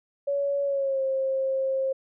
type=tone with pitch glide; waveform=sine; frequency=563 to 533.2 Hz; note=C#5 to C5; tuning=+27 to +33 cents; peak=-23 dBFS; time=0.27-1.93 s; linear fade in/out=10 ms; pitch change=-94 cents; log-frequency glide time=0.64-1.02 s; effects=none